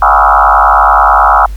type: tone with frequency modulation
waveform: sine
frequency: 1046.5 Hz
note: C6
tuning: in tune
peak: -3 dBFS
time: 0.02-1.46 s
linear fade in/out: 2 ms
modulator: 69.3 Hz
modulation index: 4.9
effects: added 50 Hz sine -18 dBFS peak until 1.56 s + pink hiss -40 dBFS RMS until 1.56 s